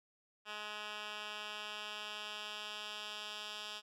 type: tone with band-pass filter sweep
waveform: 10% pulse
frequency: 210.5 Hz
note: G#3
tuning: 24 cents sharp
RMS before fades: -45 dBFS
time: 0.45-3.82 s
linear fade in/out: 50 ms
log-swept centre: 2400 to 3600 Hz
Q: 1.7
effects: none